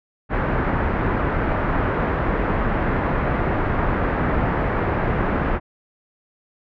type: low-pass noise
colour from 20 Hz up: pink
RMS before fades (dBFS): -21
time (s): 0.29-5.6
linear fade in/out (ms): 50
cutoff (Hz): 1800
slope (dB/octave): 24
effects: none